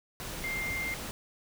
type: tone in noise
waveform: sine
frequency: 2104 Hz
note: C7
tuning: 9 cents sharp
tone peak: -32 dBFS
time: 0.44-0.94 s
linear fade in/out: 0 ms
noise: pink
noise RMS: -39 dBFS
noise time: 0.2-1.11 s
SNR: +4 dB
effects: none